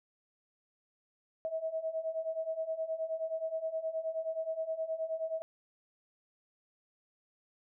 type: beating tone pair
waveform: sine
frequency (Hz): 638 / 647.5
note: D#5 / E5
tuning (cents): +43 / -31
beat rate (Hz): 9.5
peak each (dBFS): -38 / -35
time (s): 1.45-5.42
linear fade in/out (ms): 0
effects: none